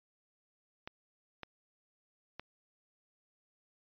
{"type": "clicks", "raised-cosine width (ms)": 0.3, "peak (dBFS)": -26, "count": 3, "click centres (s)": [0.875, 1.433, 2.396], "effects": ["resampled to 11025 Hz"]}